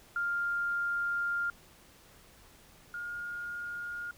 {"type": "tone pair in turn", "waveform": "sine", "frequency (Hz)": [1400, 1421.2], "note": ["F6", "F6"], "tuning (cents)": [4, 30], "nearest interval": "unison", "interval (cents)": 26, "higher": "second", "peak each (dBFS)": [-29, -36], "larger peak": "first", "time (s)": [[0.16, 1.5], [2.94, 4.11]], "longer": "first", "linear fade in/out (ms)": 2, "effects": ["pink hiss -58 dBFS RMS until 4.17 s"]}